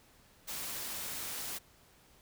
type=noise; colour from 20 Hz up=white; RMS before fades=-40 dBFS; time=0.47-1.59 s; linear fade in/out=20 ms; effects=pink hiss -63 dBFS RMS until 2.21 s